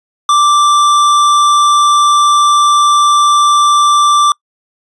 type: tone with tanh clipping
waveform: sine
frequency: 1174.7 Hz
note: D6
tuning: in tune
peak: -8 dBFS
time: 0.29-4.32 s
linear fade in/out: 2 ms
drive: 17 dB
effects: noise-tail reverb RT60 0.1 s tail -26 dB re dry + resampled to 24000 Hz